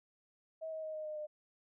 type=tone with pitch steps; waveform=sine; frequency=641 / 633.6 / 626.4 / 619.2 / 612.1 / 605 Hz; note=E5 / D#5 / D#5 / D#5 / D#5 / D#5; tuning=-49 / +31 / +11 / -9 / -28 / -49 cents; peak=-39 dBFS; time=0.61-1.27 s; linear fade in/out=20 ms; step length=110 ms; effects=none